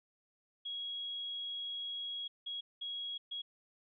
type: tone bursts at uneven times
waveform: sine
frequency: 3313 Hz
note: G#7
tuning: 5 cents flat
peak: -38 dBFS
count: 4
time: 0.65-2.28 / 2.46-2.61 / 2.81-3.18 / 3.31-3.42 s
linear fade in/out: 10 ms
effects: none